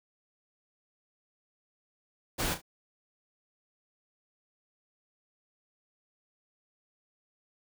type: noise with echo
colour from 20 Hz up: pink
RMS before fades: -31 dBFS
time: 2.38-2.55 s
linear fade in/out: 20 ms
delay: 34 ms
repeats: 2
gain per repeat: -10 dB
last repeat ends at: 2.618 s
effects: none